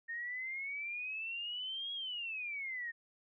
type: exponential two-way sweep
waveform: sine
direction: up then down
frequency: 1831 to 3322 to 1831 Hz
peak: -38 dBFS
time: 0.08-2.92 s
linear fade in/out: 20 ms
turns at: 1.93 s
effects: none